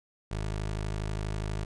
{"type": "tone", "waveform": "20% pulse", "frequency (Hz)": 52.3, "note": "G#1", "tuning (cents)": 13, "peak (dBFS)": -26, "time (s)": [0.31, 1.65], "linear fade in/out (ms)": 5, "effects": ["resampled to 22050 Hz"]}